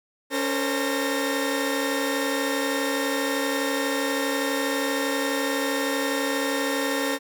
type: tone cluster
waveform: sawtooth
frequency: 279.2 / 454.9 / 526 / 1836 Hz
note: C#4 / A#4 / C5 / A#6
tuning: +13 / -42 / +9 / -27 cents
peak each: -23 / -26 / -26 / -27 dBFS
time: 0.3-7.19 s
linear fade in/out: 50 ms
effects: none